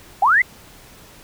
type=linear sweep; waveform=sine; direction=up; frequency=715 to 2109 Hz; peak=-11 dBFS; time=0.22-0.42 s; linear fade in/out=5 ms; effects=pink hiss -45 dBFS RMS until 1.23 s